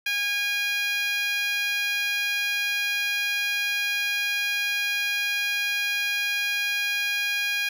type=tone with high-pass filter; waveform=10% pulse; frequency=817 Hz; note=G#5; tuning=29 cents flat; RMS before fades=-26 dBFS; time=0.06-7.69 s; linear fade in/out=5 ms; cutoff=2000 Hz; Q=9; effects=none